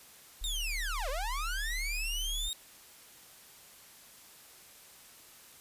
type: tone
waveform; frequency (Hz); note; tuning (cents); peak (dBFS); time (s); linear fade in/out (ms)
sine; 36.99; D1; +13; -35; 0.41-2.49; 10
type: linear two-way sweep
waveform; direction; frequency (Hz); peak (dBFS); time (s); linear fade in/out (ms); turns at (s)
sawtooth; down then up; 3766 to 493.6 to 3766; -31; 0.44-2.53; 0; 1.09
effects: white hiss -55 dBFS RMS until 5.6 s + resampled to 32000 Hz